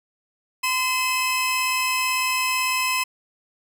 sawtooth tone pair together, 1026 / 2584 Hz, C6 / E7, -34 / -35 cents, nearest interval octave + major third, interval 1599 cents, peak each -20 dBFS, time 0.63-3.04 s, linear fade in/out 10 ms, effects none

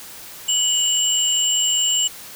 sine tone pair together, 2947 / 7402 Hz, F#7 / A#8, -8 / -13 cents, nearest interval octave + major third, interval 1595 cents, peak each -19 dBFS, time 0.48-2.08 s, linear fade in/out 10 ms, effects white hiss -38 dBFS RMS until 2.35 s

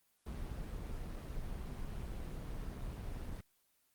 brown noise with amplitude modulation, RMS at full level -41 dBFS, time 0.26-3.41 s, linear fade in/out 5 ms, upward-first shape sine, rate 132 Hz, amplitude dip 25%, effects white hiss -75 dBFS RMS until 3.94 s + Opus 24 kbps

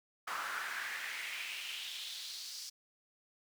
brown noise with high-pass filter sweep, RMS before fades -42 dBFS, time 0.27-2.7 s, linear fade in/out 10 ms, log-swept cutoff 1200 to 5200 Hz, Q 3.2, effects none

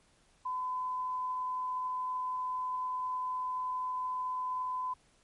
sine tone, 1012 Hz, B5, 42 cents sharp, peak -32 dBFS, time 0.45-4.94 s, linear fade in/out 10 ms, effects pink hiss -67 dBFS RMS until 5.23 s + MP3 48 kbps

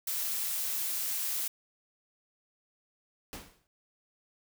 blue noise, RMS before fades -33 dBFS, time 0.07-1.48 s, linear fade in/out 5 ms
pink noise with exponential decay, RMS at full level -39 dBFS, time 3.33-3.67 s, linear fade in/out 0 ms, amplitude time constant 72 ms
effects none

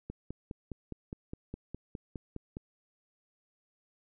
click train, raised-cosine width 3 ms, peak -26 dBFS, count 13, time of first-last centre 0.1-2.569 s, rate 4.86 Hz, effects none

